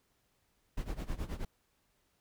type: noise with tremolo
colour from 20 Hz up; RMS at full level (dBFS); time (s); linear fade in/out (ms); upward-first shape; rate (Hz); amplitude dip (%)
brown; -35; 0.77-1.45; 5; sine; 9.4; 85
effects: pink hiss -75 dBFS RMS until 2.2 s